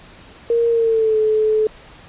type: tone with pitch glide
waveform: sine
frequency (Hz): 466.2 to 432.5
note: A#4 to A4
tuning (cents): 0 to -30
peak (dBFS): -13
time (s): 0.5-1.67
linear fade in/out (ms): 2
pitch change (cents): -130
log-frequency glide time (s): 0.69-1.18
effects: pink hiss -43 dBFS RMS until 2.08 s + resampled to 8000 Hz